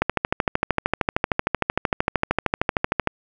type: click train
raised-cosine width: 0.5 ms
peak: -3 dBFS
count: 41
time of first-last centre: 0.02-3.073 s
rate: 13.1 Hz
effects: none